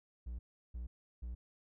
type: tone bursts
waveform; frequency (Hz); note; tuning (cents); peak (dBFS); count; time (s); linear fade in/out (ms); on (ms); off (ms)
triangle; 59.8; A#1; +45; -38; 3; 0.26-1.35; 10; 130; 350
effects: none